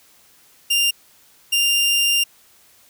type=tone bursts at uneven times; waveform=sawtooth; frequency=2794 Hz; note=F7; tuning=in tune; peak=-12 dBFS; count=2; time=0.7-0.91 / 1.52-2.24 s; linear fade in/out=10 ms; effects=white hiss -53 dBFS RMS until 2.89 s